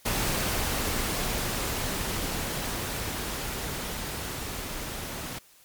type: noise with level ramp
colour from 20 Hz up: pink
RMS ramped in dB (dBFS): -27 to -36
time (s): 0.05-5.39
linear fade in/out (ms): 10
effects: white hiss -57 dBFS RMS until 5.64 s + MP3 96 kbps